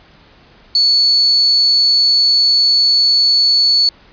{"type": "tone", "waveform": "sine", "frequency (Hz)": 4435, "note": "C#8", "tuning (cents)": 0, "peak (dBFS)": -8, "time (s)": [0.75, 3.89], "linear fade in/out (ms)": 2, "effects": ["pink hiss -46 dBFS RMS until 4.12 s", "resampled to 11025 Hz"]}